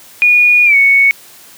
sine tone with pitch glide, 2448 to 2219 Hz, D#7 to C#7, -29 to +1 cents, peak -5 dBFS, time 0.22-1.11 s, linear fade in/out 0 ms, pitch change -170 cents, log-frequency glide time 0.65-0.76 s, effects white hiss -39 dBFS RMS until 1.57 s + high-pass 80 Hz 12 dB/octave

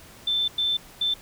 sine tone bursts at uneven times, 3542 Hz, A7, 11 cents sharp, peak -21 dBFS, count 3, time 0.27-0.48 / 0.58-0.77 / 1.01-1.14 s, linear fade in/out 5 ms, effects pink hiss -48 dBFS RMS until 1.21 s

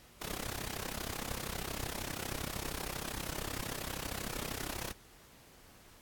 pink noise with amplitude modulation, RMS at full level -36 dBFS, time 0.21-4.92 s, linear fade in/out 10 ms, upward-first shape sine, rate 32.8 Hz, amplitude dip 95%, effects pink hiss -59 dBFS RMS until 6.01 s + AAC 64 kbps

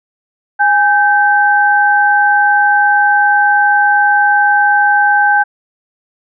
sine tone pair together, 822.7 / 1553 Hz, G#5 / G6, -17 / -17 cents, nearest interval major seventh, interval 1100 cents, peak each -10 dBFS, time 0.59-5.44 s, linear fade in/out 20 ms, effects none

